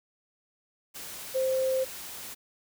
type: tone in noise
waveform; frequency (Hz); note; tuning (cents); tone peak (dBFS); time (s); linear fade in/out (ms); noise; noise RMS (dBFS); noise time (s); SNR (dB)
sine; 523.3; C5; 0; -24; 1.34-1.85; 20; white; -41; 0.94-2.35; +14
effects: none